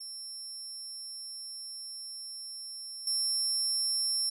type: tone with level steps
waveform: 30% pulse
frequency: 5400 Hz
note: E8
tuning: 41 cents sharp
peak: -36 / -24 dBFS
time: 0-4.3 s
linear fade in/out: 10 ms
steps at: 3.07 s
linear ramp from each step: 2 ms
effects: none